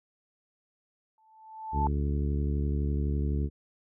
sine tone with exponential growth, 878 Hz, A5, 4 cents flat, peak -24 dBFS, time 1.18-1.87 s, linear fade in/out 1 ms, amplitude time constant 150 ms
harmonic tone, 71.9 Hz, D2, 36 cents flat, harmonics 1 / 2 / 3 / 4 / 5 / 6, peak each -27 / -33 / -37 / -39 / -41 / -43 dBFS, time 1.72-3.5 s, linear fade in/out 50 ms
effects none

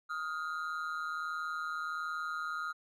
triangle ring-modulated tone, 1332 Hz, E6, 18 cents sharp, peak -30 dBFS, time 0.09-2.73 s, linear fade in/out 20 ms, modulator 80.7 Hz, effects none

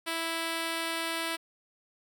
5% pulse tone, 329.6 Hz, E4, in tune, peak -19 dBFS, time 0.06-1.37 s, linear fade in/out 20 ms, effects none

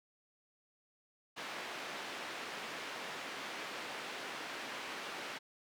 white band-pass noise, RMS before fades -44 dBFS, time 1.36-5.39 s, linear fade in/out 20 ms, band 250 to 2600 Hz, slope 12 dB/octave, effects none

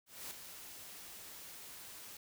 white noise with ADSR envelope, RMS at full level -44 dBFS, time 0.06-2.17 s, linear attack 250 ms, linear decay 4 ms, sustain -7 dB, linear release 3 ms, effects none

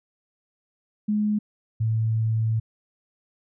sine tone pair in turn, 210.3 / 111.4 Hz, G#3 / A2, +22 / +22 cents, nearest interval major seventh, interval 1100 cents, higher first, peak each -20 dBFS, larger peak neither, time 1.08-1.39 / 1.8-2.6 s, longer second, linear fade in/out 10 ms, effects none

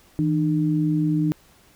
sine tone pair together, 160.9 / 302.5 Hz, E3 / D#4, -42 / -49 cents, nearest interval major seventh, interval 1093 cents, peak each -21 dBFS, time 0.19-1.32 s, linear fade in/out 0 ms, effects pink hiss -55 dBFS RMS until 1.75 s

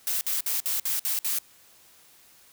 blue noise bursts, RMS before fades -27 dBFS, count 7, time 0.07-1.386 s, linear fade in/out 0 ms, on 140 ms, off 56 ms, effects white hiss -56 dBFS RMS until 2.52 s

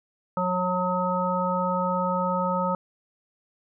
harmonic tone, 181.7 Hz, F#3, 31 cents flat, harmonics 1 / 3 / 5 / 7, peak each -28 / -28 / -28 / -28 dBFS, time 0.37-2.75 s, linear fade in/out 2 ms, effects none

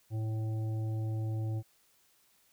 harmonic tone, 110 Hz, A2, in tune, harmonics 1 / 3 / 5 / 7, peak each -31 / -44 / -51 / -53 dBFS, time 0.1-1.63 s, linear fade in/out 50 ms, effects white hiss -68 dBFS RMS until 2.52 s

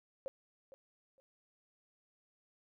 sine tone with echo, 537 Hz, C5, 45 cents sharp, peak -37 dBFS, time 0.26-0.28 s, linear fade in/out 0 ms, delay 460 ms, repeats 2, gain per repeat -14 dB, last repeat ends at 1.2 s, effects none

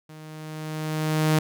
sawtooth tone with level ramp, 155.56 Hz, D#3, in tune, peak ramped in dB -38 to -13 dBFS, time 0.09-1.39 s, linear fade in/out 5 ms, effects none

